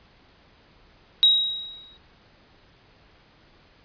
sine tone with exponential decay, 3817 Hz, A#7, 40 cents sharp, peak -11 dBFS, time 1.23-1.97 s, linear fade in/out 0 ms, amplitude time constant 160 ms, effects pink hiss -56 dBFS RMS until 3.84 s + resampled to 11025 Hz

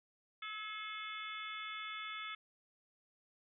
harmonic tone with a mistuned harmonic, 432.2 Hz, A4, 31 cents flat, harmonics 3 / 4 / 5 / 6 / 7 / 8, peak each -46 / -53 / -46 / -54 / -55 / -49 dBFS, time 0.42-2.35 s, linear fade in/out 5 ms, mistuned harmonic 4, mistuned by -45 cents, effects none

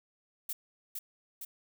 violet noise with echo, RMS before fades -36 dBFS, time 0.49-0.53 s, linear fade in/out 5 ms, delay 460 ms, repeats 2, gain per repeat -3 dB, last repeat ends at 1.45 s, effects none

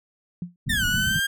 sine tone with exponential decay, 175.3 Hz, F3, 7 cents sharp, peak -24 dBFS, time 0.42-0.56 s, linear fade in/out 2 ms, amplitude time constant 29 ms
white low-pass noise, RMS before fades -29 dBFS, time 0.66-1.2 s, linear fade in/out 10 ms, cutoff 230 Hz, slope 48 dB/octave
30% pulse exponential two-way sweep, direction down then up, 1864.7 to 1450 to 1618 Hz, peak -19 dBFS, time 0.69-1.27 s, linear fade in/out 10 ms, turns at 0.85 s
effects none

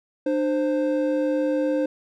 triangle tone pair together, 300.6 / 523.3 Hz, D4 / C5, +40 / 0 cents, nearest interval minor seventh, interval 960 cents, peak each -21 dBFS, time 0.26-1.86 s, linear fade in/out 5 ms, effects none

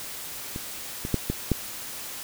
clicks, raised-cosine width 3 ms, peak -20 / -18 / -9 / -12 / -8 dBFS, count 5, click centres 0.561 / 1.051 / 1.143 / 1.3 / 1.517 s, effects white hiss -37 dBFS RMS until 2.23 s

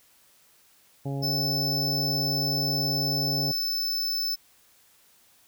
harmonic tone, 138.59 Hz, C#3, in tune, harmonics 1 / 2 / 3 / 4 / 5 / 6, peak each -29 / -35 / -39 / -41 / -43 / -45 dBFS, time 1.05-3.52 s, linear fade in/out 10 ms
square tone, 5270 Hz, E8, 1 cent flat, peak -26 dBFS, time 1.22-4.36 s, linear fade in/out 20 ms
effects white hiss -60 dBFS RMS until 5.47 s

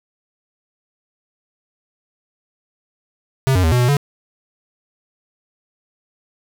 square tone with pitch steps, 133.2 / 91.7 / 80.6 / 123.6 / 122.9 / 143 Hz, C3 / F#2 / E2 / B2 / B2 / D3, +31 / -15 / -38 / +2 / -8 / -46 cents, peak -13 dBFS, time 3.47-3.968 s, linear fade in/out 0 ms, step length 83 ms, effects none

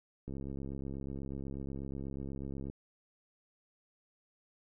click train, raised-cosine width 3 ms, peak -29 dBFS, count 166, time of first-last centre 0.28-2.699 s, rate 68.2 Hz, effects none

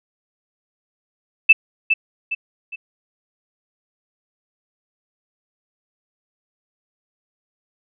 sine tone with echo, 2637 Hz, E7, in tune, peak -4 dBFS, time 1.49-1.53 s, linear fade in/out 10 ms, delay 410 ms, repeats 3, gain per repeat -8 dB, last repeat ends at 2.76 s, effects none

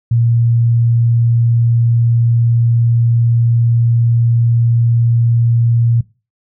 sine tone, 117.2 Hz, A#2, 10 cents sharp, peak -9 dBFS, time 0.11-6.01 s, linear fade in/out 5 ms, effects noise-tail reverb RT60 0.3 s tail -20 dB re dry

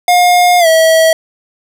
square tone with pitch glide, 713 to 646.3 Hz, F5 to E5, +36 to -34 cents, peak -6 dBFS, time 0.08-1.13 s, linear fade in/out 2 ms, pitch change -170 cents, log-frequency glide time 0.59-0.67 s, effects none

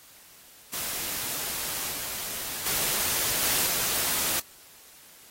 white noise with level steps, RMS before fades -32 / -34 / -27 / -25 / -27 dBFS, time 0.73-4.4 s, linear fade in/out 5 ms, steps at 1.92 / 2.66 / 3.42 / 3.66 s, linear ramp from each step 5 ms, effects white hiss -52 dBFS RMS until 5.3 s + AAC 48 kbps

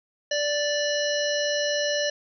harmonic tone with a mistuned harmonic, 586 Hz, D5, 4 cents flat, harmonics 1 / 3 / 5 / 7 / 9 / 10, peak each -25 / -30 / -32 / -33 / -35 / -35 dBFS, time 0.31-2.1 s, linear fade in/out 5 ms, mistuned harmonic 9, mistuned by +26 cents, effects none

